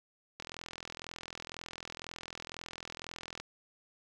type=click train; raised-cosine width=0.2 ms; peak=-24 dBFS; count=127; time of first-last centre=0.4-3.4 s; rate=42 Hz; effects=none